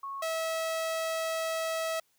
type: tone pair in turn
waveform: sine / sawtooth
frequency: 1100 / 648.6 Hz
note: C#6 / E5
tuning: -14 / -28 cents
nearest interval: major sixth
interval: 914 cents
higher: first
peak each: -35 / -26 dBFS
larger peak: second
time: 0.03-0.22 / 0.22-2 s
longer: second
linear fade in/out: 5 ms
effects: white hiss -71 dBFS RMS until 2.18 s